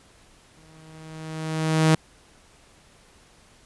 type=tone with exponential growth; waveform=sawtooth; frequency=158.3 Hz; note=D#3; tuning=30 cents sharp; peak=-10 dBFS; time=0.57-1.95 s; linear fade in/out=2 ms; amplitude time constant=300 ms; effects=pink hiss -55 dBFS RMS until 3.65 s + resampled to 24000 Hz